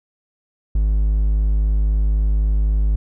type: tone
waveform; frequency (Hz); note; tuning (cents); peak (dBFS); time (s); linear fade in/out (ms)
triangle; 51.91; G#1; 0; -12; 0.75-2.96; 5
effects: none